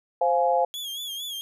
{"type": "chord", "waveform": "sine", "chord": "F minor", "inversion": "second", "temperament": "just", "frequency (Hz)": [523.8, 698.5, 838.1], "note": ["C5", "F5", "Ab5"], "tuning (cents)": [2, 0, 16], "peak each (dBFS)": [-23, -23, -24], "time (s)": [0.21, 0.65], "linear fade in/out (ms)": 5}
{"type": "tone with vibrato", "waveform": "40% pulse", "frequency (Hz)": 3322, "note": "G#7", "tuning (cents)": 0, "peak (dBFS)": -30, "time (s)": [0.74, 1.41], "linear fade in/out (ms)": 0, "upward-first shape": "sine", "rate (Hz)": 4.4, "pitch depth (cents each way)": 80}
{"effects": []}